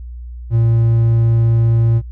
triangle tone, 114.9 Hz, A#2, 25 cents flat, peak -8 dBFS, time 0.5-2.02 s, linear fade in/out 50 ms, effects noise-tail reverb RT60 0.1 s tail -25 dB re dry + added 60 Hz sine -27 dBFS peak until 2.11 s

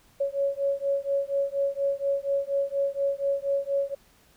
sine beating tone pair, 554.4 / 558.6 Hz, C#5 / C#5, 0 / +13 cents, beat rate 4.2 Hz, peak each -27 dBFS, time 0.2-3.95 s, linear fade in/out 10 ms, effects pink hiss -60 dBFS RMS until 4.36 s

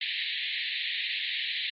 white band-pass noise, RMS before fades -32 dBFS, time 0.01-1.7 s, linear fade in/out 5 ms, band 1800 to 4100 Hz, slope 96 dB/octave, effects MP3 32 kbps

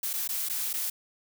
blue noise with dropouts, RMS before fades -31 dBFS, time 0.03-0.9 s, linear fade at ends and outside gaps 5 ms, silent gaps 0.132-0.136 / 0.277-0.289 / 0.488-0.496 / 0.731-0.737 s, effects none

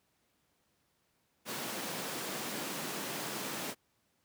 pink high-pass noise, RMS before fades -39 dBFS, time 1.45-3.75 s, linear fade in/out 50 ms, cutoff 160 Hz, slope 24 dB/octave, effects pink hiss -75 dBFS RMS until 4.24 s + high-pass 80 Hz 12 dB/octave

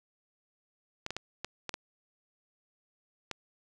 clicks, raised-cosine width 0.2 ms, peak -18 dBFS, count 7, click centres 1.064 / 1.106 / 1.166 / 1.446 / 1.693 / 1.741 / 3.313 s, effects none

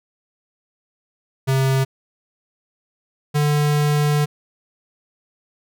square tone pair in turn, 133.6 / 147.85 Hz, C3 / D3, +36 / +12 cents, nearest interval major second, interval 176 cents, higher second, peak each -16 dBFS, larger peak neither, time 1.47-1.85 / 3.34-4.26 s, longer second, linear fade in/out 20 ms, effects none

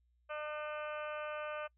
harmonic tone with a mistuned harmonic, 301.7 Hz, D4, 47 cents sharp, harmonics 2 / 3 / 4 / 5 / 6 / 7 / 8 / 9 / 10, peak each -41 / -52 / -45 / -47 / -59 / -57 / -53 / -53 / -57 dBFS, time 0.29-1.68 s, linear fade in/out 20 ms, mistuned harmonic 9, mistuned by -45 cents, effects noise-tail reverb RT60 0.1 s tail -25 dB re dry + added 60 Hz sine -70 dBFS peak until 1.77 s

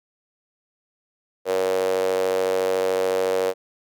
sawtooth tone with high-pass filter, 93.8 Hz, F#2, 24 cents sharp, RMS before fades -22 dBFS, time 1.45-3.54 s, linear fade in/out 50 ms, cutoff 500 Hz, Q 9.4, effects none

